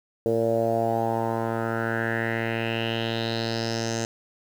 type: tone with low-pass filter sweep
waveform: 10% pulse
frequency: 114.3 Hz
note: A#2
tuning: 34 cents flat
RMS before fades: -26 dBFS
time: 0.26-4.05 s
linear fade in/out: 0 ms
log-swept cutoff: 480 to 6700 Hz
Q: 4.5
effects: 8-bit